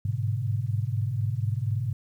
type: tone cluster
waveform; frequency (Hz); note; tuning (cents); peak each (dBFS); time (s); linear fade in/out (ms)
sine; 100.5 / 104.7 / 124.9 / 146.5; G2 / G#2 / B2 / D3; +44 / +15 / +20 / -4; -36 / -27 / -29 / -36; 0.05-1.93; 5
effects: 10-bit